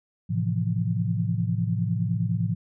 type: chord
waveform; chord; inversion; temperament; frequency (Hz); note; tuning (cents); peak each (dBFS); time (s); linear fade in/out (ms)
sine; F major seventh; first; equal; 110 / 130.81 / 164.81 / 174.61; A2 / C3 / E3 / F3; 0 / 0 / 0 / 0; -26 / -31 / -29 / -28; 0.29-2.55; 20
effects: none